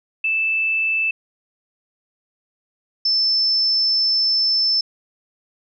sine tone pair in turn, 2637 / 5286 Hz, E7 / E8, 0 / +4 cents, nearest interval octave, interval 1204 cents, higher second, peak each -17 / -15 dBFS, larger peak second, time 0.24-1.11 / 3.05-4.81 s, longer second, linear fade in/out 5 ms, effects none

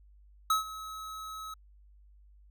square tone with ADSR envelope, 1285 Hz, E6, 45 cents flat, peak -23 dBFS, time 0.5-1.54 s, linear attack 4 ms, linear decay 130 ms, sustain -17 dB, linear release 4 ms, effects added 50 Hz sine -55 dBFS peak until 2.5 s

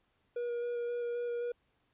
triangle tone with vibrato, 478.5 Hz, A#4, 45 cents sharp, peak -31 dBFS, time 0.36-1.52 s, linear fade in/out 5 ms, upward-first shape square, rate 3.8 Hz, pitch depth 9 cents each way, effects pink hiss -75 dBFS RMS until 1.93 s + resampled to 8000 Hz

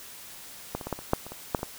clicks, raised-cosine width 1 ms, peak -15 / -23 / -19 / -14 / -25 / -7 / -26 / -25 / -9 / -30 / -16 dBFS, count 11, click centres 0.75 / 0.812 / 0.87 / 0.927 / 0.99 / 1.134 / 1.266 / 1.32 / 1.548 / 1.592 / 1.631 s, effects white hiss -45 dBFS RMS until 1.78 s

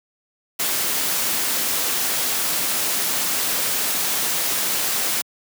white noise, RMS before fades -22 dBFS, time 0.59-5.22 s, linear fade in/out 10 ms, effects high-pass 150 Hz 12 dB/octave

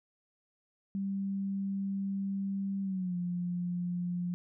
sine tone with pitch glide, 196 to 176.65 Hz, G3 to F3, 0 to +20 cents, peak -31 dBFS, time 0.95-4.34 s, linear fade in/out 0 ms, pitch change -180 cents, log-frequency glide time 2.82-3.16 s, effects none

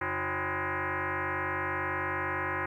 sine tone with frequency modulation, 313 Hz, D#4, 10 cents sharp, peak -29 dBFS, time 0.01-2.66 s, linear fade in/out 5 ms, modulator 225 Hz, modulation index 7.9, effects 11-bit

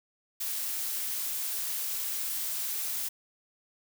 blue noise, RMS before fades -33 dBFS, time 0.4-3.09 s, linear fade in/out 10 ms, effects none

